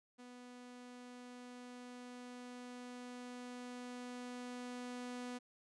sawtooth tone with level ramp, 246.9 Hz, B3, in tune, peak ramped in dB -49 to -39 dBFS, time 0.18-5.39 s, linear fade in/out 20 ms, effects resampled to 22050 Hz

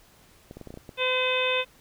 clicks, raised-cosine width 2 ms, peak -27 dBFS, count 8, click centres 0.511 / 0.57 / 0.613 / 0.673 / 0.705 / 0.741 / 0.774 / 0.892 s
harmonic tone, 510 Hz, C5, 44 cents flat, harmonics 1 / 2 / 3 / 4 / 5 / 6 / 7, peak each -27 / -32 / -35 / -35 / -27 / -37 / -30 dBFS, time 0.97-1.65 s, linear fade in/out 50 ms
effects pink hiss -57 dBFS RMS until 1.8 s

